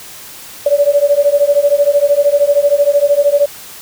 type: beating tone pair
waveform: sine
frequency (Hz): 568 / 581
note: C#5 / D5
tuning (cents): +42 / -19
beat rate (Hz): 13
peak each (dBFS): -11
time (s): 0.66-3.46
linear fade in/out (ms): 5
effects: white hiss -33 dBFS RMS until 3.81 s